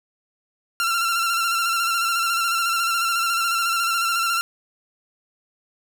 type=tone with vibrato; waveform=sawtooth; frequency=1366 Hz; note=F6; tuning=39 cents flat; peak=-16 dBFS; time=0.8-4.41 s; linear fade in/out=0 ms; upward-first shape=square; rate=14 Hz; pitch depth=30 cents each way; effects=none